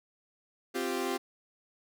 sawtooth chord, C suspended fourth, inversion none, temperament equal, 261.6 / 349.2 / 392 Hz, C4 / F4 / G4, 0 / 0 / 0 cents, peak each -32 / -31 / -30 dBFS, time 0.74-1.18 s, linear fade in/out 20 ms, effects none

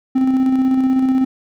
triangle tone with tremolo, 261.6 Hz, C4, in tune, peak -9 dBFS, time 0.15-1.25 s, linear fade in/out 10 ms, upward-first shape square, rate 16 Hz, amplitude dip 30%, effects none

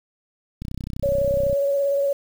click train, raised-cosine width 5 ms, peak -18 dBFS, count 30, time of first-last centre 0.62-1.529 s, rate 31.9 Hz
sine tone with vibrato, 560 Hz, C#5, 18 cents sharp, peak -18 dBFS, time 1.03-2.13 s, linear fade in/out 5 ms, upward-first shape sine, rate 17 Hz, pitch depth 18 cents each way
effects 7-bit

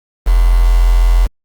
sine tone with quantisation, 42.97 Hz, F1, 27 cents flat, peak -6 dBFS, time 0.26-1.27 s, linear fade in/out 20 ms, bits 4, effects Opus 24 kbps

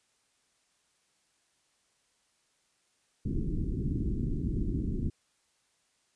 pink low-pass noise, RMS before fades -31 dBFS, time 3.25-5.1 s, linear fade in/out 10 ms, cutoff 350 Hz, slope 48 dB/octave, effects white hiss -72 dBFS RMS until 6.15 s + resampled to 22050 Hz

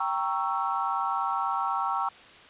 sine chord, G diminished seventh, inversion none, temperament equal with one note detuned, 784 / 932.3 / 1108.7 / 1328.4 Hz, G5 / Bb5 / Db6 / Fb6, 0 / 0 / 0 / +13 cents, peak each -31 dBFS, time 0-2.09 s, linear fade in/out 5 ms, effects white hiss -50 dBFS RMS until 2.49 s + resampled to 8000 Hz

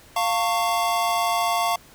square chord, F augmented, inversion none, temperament equal with one note detuned, 698.5 / 903.2 / 1108.7 Hz, F5 / A5 / C#6, 0 / +45 / 0 cents, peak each -24 / -27 / -26 dBFS, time 0.16-1.76 s, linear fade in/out 5 ms, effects pink hiss -50 dBFS RMS until 1.94 s

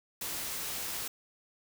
white noise, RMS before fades -37 dBFS, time 0.21-1.08 s, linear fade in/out 5 ms, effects none

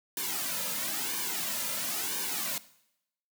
white noise with flanger, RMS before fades -33 dBFS, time 0.17-2.58 s, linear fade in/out 2 ms, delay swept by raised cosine 1.5 to 2.7 ms, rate 1 Hz, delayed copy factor -0.95, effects noise-tail reverb RT60 0.8 s tail -18 dB re dry + high-pass 150 Hz 12 dB/octave

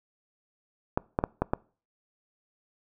clicks, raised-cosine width 1 ms, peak -10 dBFS, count 5, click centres 0.975 / 1.189 / 1.239 / 1.42 / 1.535 s, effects noise-tail reverb RT60 0.4 s tail -24 dB re dry

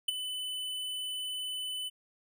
square tone with ADSR envelope, 3007 Hz, F#7, 27 cents sharp, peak -24 dBFS, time 0.08-1.9 s, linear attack 7 ms, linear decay 15 ms, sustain -11 dB, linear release 26 ms, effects none

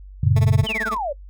sine chord, F# major, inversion none, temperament equal with one note detuned, 92.5 / 114.08 / 138.59 Hz, F#2 / A#2 / C#3, 0 / -37 / 0 cents, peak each -18 / -18 / -18 dBFS, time 0.23-0.64 s, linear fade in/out 5 ms
15% pulse tone with tremolo, 220 Hz, A3, in tune, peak -18 dBFS, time 0.36-0.97 s, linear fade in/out 5 ms, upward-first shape sine, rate 18 Hz, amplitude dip 100%
sine exponential sweep, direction down, 3222 to 535 Hz, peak -22 dBFS, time 0.66-1.13 s, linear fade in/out 10 ms
effects noise-tail reverb RT60 0.1 s tail -22 dB re dry + added 48 Hz sine -37 dBFS peak until 1.29 s

